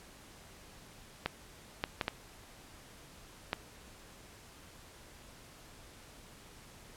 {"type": "clicks", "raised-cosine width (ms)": 0.3, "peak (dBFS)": -15, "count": 5, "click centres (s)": [1.26, 1.839, 2.012, 2.081, 3.531], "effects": ["pink hiss -55 dBFS RMS until 6.96 s", "low-pass 12000 Hz 12 dB/octave"]}